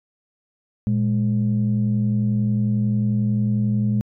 sine tone pair together, 116.54 / 207.7 Hz, A#2 / G#3, 0 / 0 cents, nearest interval minor seventh, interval 1000 cents, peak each -19 dBFS, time 0.87-4.01 s, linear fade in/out 0 ms, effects tanh soft clip ceiling -12 dBFS

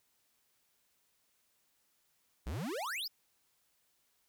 square exponential sweep, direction up, 52.4 to 5500 Hz, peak -37 dBFS, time 2.46-3.08 s, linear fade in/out 10 ms, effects white hiss -75 dBFS RMS until 4.28 s

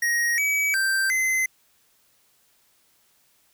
square tone with pitch steps, 1881 / 2281 / 1567 / 2054 Hz, A#6 / C#7 / G6 / C7, +15 / +49 / -1 / -33 cents, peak -21 dBFS, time 0.02-1.46 s, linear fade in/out 5 ms, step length 360 ms, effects white hiss -63 dBFS RMS until 3.53 s

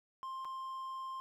triangle tone with dropouts, 1054 Hz, C6, 12 cents sharp, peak -38 dBFS, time 0.23-1.2 s, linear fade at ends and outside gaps 0 ms, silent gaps 0.447-0.452 s, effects none

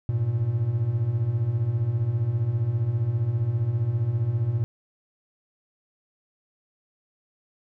triangle beating tone pair, 103.83 / 118.83 Hz, G#2 / A#2, 0 / +34 cents, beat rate 15 Hz, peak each -26 / -21 dBFS, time 0.09-4.64 s, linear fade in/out 0 ms, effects none

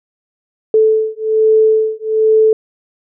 sine beating tone pair, 436.9 / 438.1 Hz, A4 / A4, -12 / -7 cents, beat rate 1.2 Hz, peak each -12 dBFS, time 0.74-2.53 s, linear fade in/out 2 ms, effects none

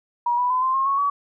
sine tone with pitch steps, 958 / 985.5 / 1013.8 / 1042.9 / 1072.8 / 1103.6 / 1135.3 Hz, A#5 / B5 / B5 / C6 / C6 / C#6 / C#6, +47 / -4 / +45 / -6 / +43 / -8 / +41 cents, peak -18 dBFS, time 0.26-1.1 s, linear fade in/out 5 ms, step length 120 ms, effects none

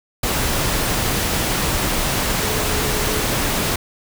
sine tone in noise, 425.6 Hz, G#4, 42 cents sharp, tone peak -28 dBFS, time 2.4-3.2 s, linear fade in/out 5 ms, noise pink, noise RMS -20 dBFS, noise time 0.23-3.76 s, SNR -11 dB, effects none

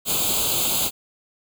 white noise with comb filter, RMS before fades -22 dBFS, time 0.05-0.91 s, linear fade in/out 50 ms, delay 0.27 ms, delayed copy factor +1, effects none

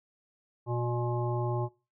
harmonic tone with a mistuned harmonic, 120.6 Hz, B2, 41 cents flat, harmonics 1 / 3 / 5 / 7 / 9, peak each -30 / -34 / -39 / -38 / -41 dBFS, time 0.66-1.69 s, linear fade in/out 50 ms, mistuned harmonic 9, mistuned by -35 cents, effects noise-tail reverb RT60 0.3 s tail -20 dB re dry

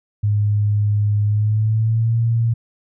sine tone with pitch glide, 104 to 115.4 Hz, G#2 to A#2, +3 to -17 cents, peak -14 dBFS, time 0.23-2.54 s, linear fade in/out 10 ms, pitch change +180 cents, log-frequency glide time 1.25-2.17 s, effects none

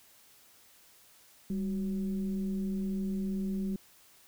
sine tone with frequency modulation, 196 Hz, G3, in tune, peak -30 dBFS, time 1.5-3.76 s, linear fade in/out 2 ms, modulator 175 Hz, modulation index 0.46, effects white hiss -60 dBFS RMS until 4.27 s

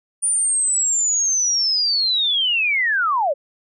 sine linear sweep, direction down, 9400 to 517 Hz, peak -16 dBFS, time 0.22-3.34 s, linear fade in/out 20 ms, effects none

